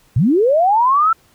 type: linear sweep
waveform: sine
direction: up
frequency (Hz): 97.9 to 1355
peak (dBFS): -10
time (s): 0.16-1.13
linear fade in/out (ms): 5
effects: pink hiss -54 dBFS RMS until 1.34 s